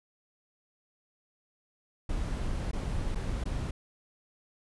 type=noise with dropouts; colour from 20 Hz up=brown; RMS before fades=-32 dBFS; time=2.09-3.71 s; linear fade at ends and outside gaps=5 ms; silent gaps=2.714-2.731 / 3.149-3.155 / 3.439-3.455 s; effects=resampled to 24000 Hz